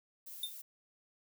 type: noise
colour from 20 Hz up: violet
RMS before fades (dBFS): -48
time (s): 0.26-0.62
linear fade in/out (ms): 10
type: tone with exponential decay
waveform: square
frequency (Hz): 3614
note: A7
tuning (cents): +46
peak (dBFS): -32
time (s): 0.43-0.54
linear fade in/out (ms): 5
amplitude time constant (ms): 23
effects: none